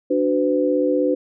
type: chord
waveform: sine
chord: B minor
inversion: first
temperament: equal with one note detuned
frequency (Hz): 293.7 / 370 / 504.6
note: D4 / F#4 / B4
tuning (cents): 0 / 0 / +37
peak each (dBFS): -20 / -23 / -19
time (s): 0.1-1.15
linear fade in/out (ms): 10
effects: none